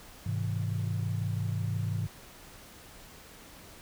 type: chord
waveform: sine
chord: Ab augmented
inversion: none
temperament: just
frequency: 103.83 / 129.78 / 162.23 Hz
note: Ab2 / C3 / E3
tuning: 0 / -14 / -27 cents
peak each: -30 / -35 / -35 dBFS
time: 0.26-2.07 s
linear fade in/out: 5 ms
effects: tanh soft clip ceiling -20 dBFS + pink hiss -51 dBFS RMS until 3.81 s